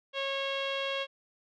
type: tone with low-pass filter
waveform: sawtooth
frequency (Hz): 547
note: C#5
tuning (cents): -23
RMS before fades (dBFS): -33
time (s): 0.13-1.07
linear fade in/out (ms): 50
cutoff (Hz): 3200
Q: 4.6
effects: none